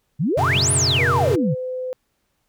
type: exponential two-way sweep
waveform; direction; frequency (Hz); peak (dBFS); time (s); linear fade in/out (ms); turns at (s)
sine; up then down; 126.7 to 10380 to 126.7; -17; 0.19-1.55; 20; 0.72
type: chord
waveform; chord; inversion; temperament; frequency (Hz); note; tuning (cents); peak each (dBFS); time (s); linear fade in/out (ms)
square; F# suspended fourth; none; equal; 92.5 / 123.47 / 138.59; F#2 / B2 / C#3; 0 / 0 / 0; -25; 0.37-1.36; 10
type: tone with exponential decay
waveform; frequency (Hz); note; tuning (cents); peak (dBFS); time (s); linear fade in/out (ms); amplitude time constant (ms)
triangle; 189.8; F#3; +44; -25; 0.55-0.9; 2; 74
type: tone with pitch glide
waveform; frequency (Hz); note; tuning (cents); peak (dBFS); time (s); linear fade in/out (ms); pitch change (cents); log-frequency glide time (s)
sine; 478.4 to 509.8; A#4 to C5; +45 to -45; -24; 0.99-1.93; 0; +110; 1.24-1.5
effects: pink hiss -70 dBFS RMS until 2.48 s